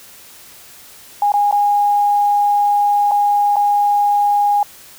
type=tone with dropouts; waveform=sine; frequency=820 Hz; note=G#5; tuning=22 cents flat; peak=-11 dBFS; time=1.22-4.63 s; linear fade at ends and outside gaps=2 ms; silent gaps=1.32-1.339 / 1.512-1.525 / 3.112-3.117 / 3.559-3.566 s; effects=white hiss -41 dBFS RMS until 4.98 s